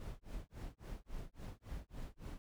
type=noise with tremolo; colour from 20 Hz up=brown; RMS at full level=-44 dBFS; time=0-2.38 s; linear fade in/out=0 ms; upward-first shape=sine; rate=3.6 Hz; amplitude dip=100%; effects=none